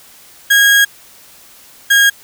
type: tone pair in turn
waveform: 35% pulse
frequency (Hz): 1639 / 1632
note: G#6 / G#6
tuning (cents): -23 / -31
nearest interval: unison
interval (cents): 8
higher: first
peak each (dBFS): -5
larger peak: neither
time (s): 0.5-0.85 / 1.9-2.1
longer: first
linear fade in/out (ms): 10
effects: white hiss -42 dBFS RMS until 2.23 s